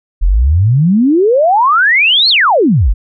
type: exponential two-way sweep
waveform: sine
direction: up then down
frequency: 38.37 to 4435 to 38.37 Hz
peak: -6 dBFS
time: 0.21-2.94 s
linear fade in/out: 20 ms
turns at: 2.29 s
effects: none